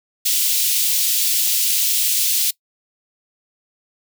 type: high-pass noise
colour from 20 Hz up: white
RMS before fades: -18 dBFS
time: 0.25-2.51 s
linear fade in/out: 10 ms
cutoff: 2800 Hz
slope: 24 dB/octave
effects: noise-tail reverb RT60 0.1 s tail -22 dB re dry